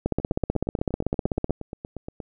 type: two click trains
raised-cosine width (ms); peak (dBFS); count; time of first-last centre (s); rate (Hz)
2; -20 / -9; 18 / 24; 0.2-2.202 / 0.06-1.507; 8.49 / 15.9
effects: none